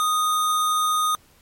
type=tone with sample-and-hold; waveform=sine; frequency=1244.5 Hz; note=D#6; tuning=in tune; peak=-18 dBFS; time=0-1.15 s; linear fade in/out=0 ms; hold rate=4900 Hz; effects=pink hiss -56 dBFS RMS until 1.41 s + MP3 64 kbps